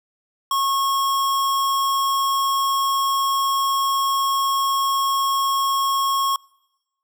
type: tone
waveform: square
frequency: 1092 Hz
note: C#6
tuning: 26 cents flat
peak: -19 dBFS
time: 0.51-6.36 s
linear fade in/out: 2 ms
effects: noise-tail reverb RT60 1.0 s tail -26 dB re dry